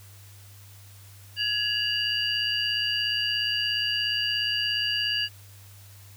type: tone cluster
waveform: sine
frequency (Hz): 1674 / 2773 / 2890 / 4720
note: G#6 / F7 / F#7 / D8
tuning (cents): +13 / -13 / -41 / +8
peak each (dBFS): -32 / -31 / -27 / -30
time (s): 1.36-5.29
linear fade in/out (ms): 50
effects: added 99 Hz sine -47 dBFS peak until 6.16 s + white hiss -53 dBFS RMS until 6.16 s